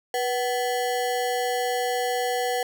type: ring-modulated tone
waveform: square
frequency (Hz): 621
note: D#5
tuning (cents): -3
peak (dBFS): -21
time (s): 0.14-2.63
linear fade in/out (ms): 2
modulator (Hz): 133
effects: none